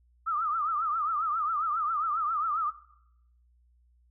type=tone with vibrato; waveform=sine; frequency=1260 Hz; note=D#6; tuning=21 cents sharp; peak=-26 dBFS; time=0.26-2.71 s; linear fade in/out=20 ms; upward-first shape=triangle; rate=7.4 Hz; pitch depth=150 cents each way; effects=noise-tail reverb RT60 0.8 s tail -17 dB re dry + added 60 Hz sine -61 dBFS peak until 4.1 s